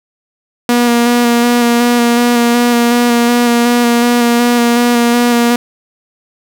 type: tone with vibrato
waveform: sawtooth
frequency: 238.9 Hz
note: A#3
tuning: 43 cents sharp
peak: -4 dBFS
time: 0.69-5.56 s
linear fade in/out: 2 ms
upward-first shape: square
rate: 2.7 Hz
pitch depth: 15 cents each way
effects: none